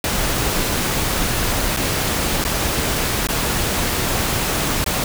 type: noise with dropouts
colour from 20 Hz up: pink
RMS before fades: -20 dBFS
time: 0.04-5.04 s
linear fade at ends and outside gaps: 2 ms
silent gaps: 1.765-1.77 / 2.441-2.449 / 3.271-3.287 / 4.843-4.862 s
effects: none